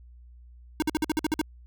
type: tone bursts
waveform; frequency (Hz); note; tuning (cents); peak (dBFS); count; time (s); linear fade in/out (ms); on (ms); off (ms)
square; 311.1; D#4; 0; -23; 9; 0.8-1.414; 0; 22; 52
effects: added 60 Hz sine -47 dBFS peak until 1.66 s